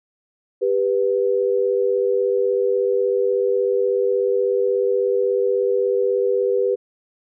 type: tone pair together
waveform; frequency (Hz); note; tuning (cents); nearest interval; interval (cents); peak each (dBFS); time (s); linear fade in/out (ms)
sine; 395.5 / 491.9; G4 / B4; +15 / -7; major third; 378; -19; 0.61-6.76; 20
effects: none